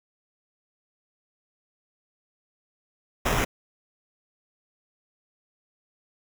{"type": "noise with sample-and-hold", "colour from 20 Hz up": "pink", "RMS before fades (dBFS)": -24, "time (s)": [3.25, 3.45], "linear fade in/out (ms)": 10, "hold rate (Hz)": 4410, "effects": []}